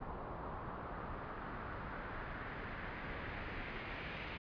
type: noise with low-pass filter sweep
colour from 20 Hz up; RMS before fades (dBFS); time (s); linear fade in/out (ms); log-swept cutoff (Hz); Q
pink; -45; 0-4.38; 20; 1000 to 2500; 2.1
effects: resampled to 11025 Hz